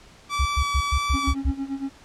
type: tone with vibrato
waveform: sawtooth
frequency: 1152 Hz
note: D6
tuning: 34 cents flat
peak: -20 dBFS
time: 0.29-1.35 s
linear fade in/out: 50 ms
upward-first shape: square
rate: 1.6 Hz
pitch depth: 8 cents each way
type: tone bursts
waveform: sine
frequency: 67.7 Hz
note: C#2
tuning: 40 cents flat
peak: -18 dBFS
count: 7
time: 0.39-1.512 s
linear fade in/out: 10 ms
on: 66 ms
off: 110 ms
type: tone with tremolo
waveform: triangle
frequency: 273.2 Hz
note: C#4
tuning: 25 cents flat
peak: -22 dBFS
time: 1.13-1.9 s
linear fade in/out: 20 ms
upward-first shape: sine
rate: 8.7 Hz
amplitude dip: 80%
effects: pink hiss -50 dBFS RMS until 2.04 s + low-pass 7000 Hz 12 dB/octave